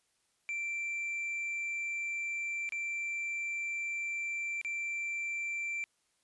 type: tone with dropouts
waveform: triangle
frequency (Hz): 2349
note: D7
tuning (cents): 0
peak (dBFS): -32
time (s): 0.49-5.84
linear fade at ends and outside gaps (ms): 0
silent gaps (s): 2.691-2.722 / 4.614-4.648
effects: white hiss -75 dBFS RMS until 6.23 s + resampled to 24000 Hz